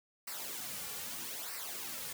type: noise with flanger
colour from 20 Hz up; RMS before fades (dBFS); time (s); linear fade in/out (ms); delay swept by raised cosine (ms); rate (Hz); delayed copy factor
white; -42; 0.27-2.13; 5; 0.29 to 3.19; 0.79; -0.7
effects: none